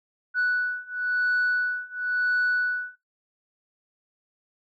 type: beating tone pair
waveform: sine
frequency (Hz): 1480 / 1480.97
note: F#6 / F#6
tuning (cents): 0 / +1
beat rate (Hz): 0.97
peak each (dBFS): -25 / -24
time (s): 0.34-2.96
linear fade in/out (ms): 50
effects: noise-tail reverb RT60 0.3 s tail -25 dB re dry + tanh soft clip ceiling -18 dBFS